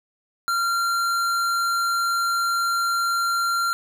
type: tone with tanh clipping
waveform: sine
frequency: 1379 Hz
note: F6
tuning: 22 cents flat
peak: -22 dBFS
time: 0.48-3.73 s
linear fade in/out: 0 ms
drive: 18 dB
effects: none